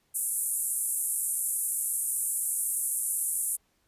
pink band-pass noise, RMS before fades -30 dBFS, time 0.14-3.57 s, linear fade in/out 20 ms, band 8600 to 12000 Hz, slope 48 dB/octave, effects pink hiss -71 dBFS RMS until 3.87 s + resampled to 32000 Hz

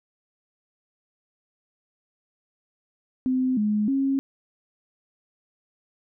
sine tone with pitch steps, 257.3 / 210.4 / 271.7 Hz, C4 / G#3 / C#4, -29 / +23 / -35 cents, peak -20 dBFS, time 3.26-4.19 s, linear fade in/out 0 ms, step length 310 ms, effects none

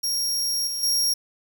sawtooth tone with level steps, 5588 Hz, F8, in tune, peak -20 / -24 / -17 dBFS, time 0.03-1.14 s, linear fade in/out 10 ms, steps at 0.67 / 0.83 s, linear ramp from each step 2 ms, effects 8-bit

